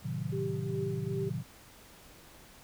sine chord, A diminished seventh, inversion none, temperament equal, 110 / 130.81 / 155.56 / 185 Hz, A2 / C3 / Eb3 / Gb3, 0 / 0 / 0 / 0 cents, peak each -39 / -37 / -37 / -40 dBFS, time 0.02-1.44 s, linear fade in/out 50 ms
sine tone with tremolo, 392 Hz, G4, in tune, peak -32 dBFS, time 0.32-1.3 s, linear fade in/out 10 ms, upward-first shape triangle, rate 2.5 Hz, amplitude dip 70%
effects pink hiss -55 dBFS RMS until 2.63 s

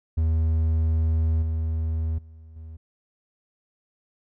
triangle tone with level steps, 80.1 Hz, E2, 49 cents flat, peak -17 / -21 / -41 / -35 dBFS, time 0.17-2.77 s, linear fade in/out 10 ms, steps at 1.42 / 2.18 / 2.56 s, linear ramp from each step 5 ms, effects none

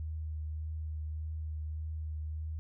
sine tone with vibrato, 77.78 Hz, D#2, in tune, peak -35 dBFS, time 0-2.59 s, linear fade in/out 0 ms, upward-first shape triangle, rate 1.7 Hz, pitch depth 21 cents each way, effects none

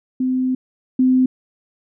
sine tone pair in turn, 256.9 / 256.9 Hz, C4 / C4, -32 / -32 cents, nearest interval unison, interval 0 cents, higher neither, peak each -16 / -11 dBFS, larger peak second, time 0.2-0.55 / 0.99-1.26 s, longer first, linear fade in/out 5 ms, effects none

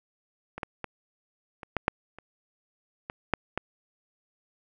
clicks, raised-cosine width 0.5 ms, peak -22 / -16 / -18 / -25 / -11 / -6 / -29 / -19 / -7 / -13 dBFS, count 10, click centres 0.58 / 0.632 / 0.843 / 1.632 / 1.767 / 1.881 / 2.186 / 3.099 / 3.337 / 3.576 s, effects none

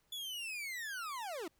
40% pulse linear sweep, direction down, 3471 to 294.6 Hz, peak -39 dBFS, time 0.12-1.48 s, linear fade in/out 5 ms, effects pink hiss -75 dBFS RMS until 1.59 s

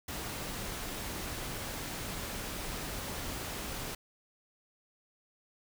pink noise, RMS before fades -39 dBFS, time 0.08-3.95 s, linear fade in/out 5 ms, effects none

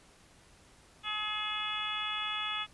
harmonic tone with a mistuned harmonic, 424.3 Hz, G#4, 37 cents sharp, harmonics 2 / 3 / 4 / 5 / 6 / 7 / 8, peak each -45 / -38 / -45 / -43 / -40 / -41 / -37 dBFS, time 1.03-2.67 s, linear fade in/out 50 ms, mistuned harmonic 7, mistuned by -32 cents, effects pink hiss -60 dBFS RMS until 2.73 s + resampled to 24000 Hz

